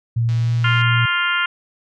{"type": "tone with pitch glide", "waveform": "sine", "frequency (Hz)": [116.3, 117.99], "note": ["A#2", "A#2"], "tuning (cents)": [-4, 21], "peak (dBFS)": -15, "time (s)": [0.16, 1.06], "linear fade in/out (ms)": 10, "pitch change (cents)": 25, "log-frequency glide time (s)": [0.37, 0.53]}
{"type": "click train", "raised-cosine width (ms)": 0.2, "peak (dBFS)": -22, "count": 86, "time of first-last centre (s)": [0.29, 0.815], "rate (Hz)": 162}
{"type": "harmonic tone", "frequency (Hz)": 350, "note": "F4", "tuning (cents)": 4, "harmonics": [3, 4, 5, 6, 7, 8, 9], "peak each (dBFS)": [-26, -19, -27, -25, -31, -25, -29], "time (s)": [0.64, 1.46], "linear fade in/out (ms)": 5}
{"effects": []}